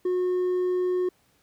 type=tone with hard clipping; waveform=sine; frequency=363.3 Hz; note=F#4; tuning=32 cents flat; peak=-23 dBFS; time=0.05-1.09 s; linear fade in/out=5 ms; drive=2 dB; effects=pink hiss -65 dBFS RMS until 1.42 s + high-pass 60 Hz 12 dB/octave